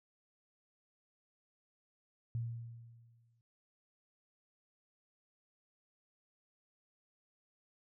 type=tone with exponential decay; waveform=sine; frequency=116.54 Hz; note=A#2; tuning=in tune; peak=-33 dBFS; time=2.35-3.41 s; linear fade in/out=0 ms; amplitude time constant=230 ms; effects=none